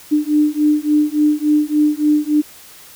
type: beating tone pair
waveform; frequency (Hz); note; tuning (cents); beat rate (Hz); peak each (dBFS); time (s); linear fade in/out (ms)
sine; 298.2 / 301.7; D4 / D4; +27 / +47; 3.5; -15; 0.11-2.42; 20
effects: white hiss -41 dBFS RMS until 2.95 s